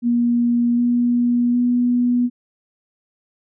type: tone with pitch steps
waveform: sine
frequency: 238.6 / 241.4 / 244.2 Hz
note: A#3 / B3 / B3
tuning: +41 / -39 / -19 cents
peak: -14 dBFS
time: 0.02-2.3 s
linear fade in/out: 50 ms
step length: 760 ms
effects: none